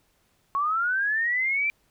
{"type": "linear sweep", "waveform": "sine", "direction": "up", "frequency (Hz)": [1093, 2364], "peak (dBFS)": -22, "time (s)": [0.55, 1.7], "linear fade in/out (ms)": 0, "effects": ["pink hiss -67 dBFS RMS until 1.9 s"]}